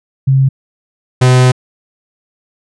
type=tone pair in turn; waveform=sine / 45% pulse; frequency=134.3 / 127.04 Hz; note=C3 / B2; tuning=+46 / +49 cents; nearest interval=minor second; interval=97 cents; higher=first; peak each=-6 / -5 dBFS; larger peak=second; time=0.27-0.49 / 1.21-1.52 s; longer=second; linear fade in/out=10 ms; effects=resampled to 22050 Hz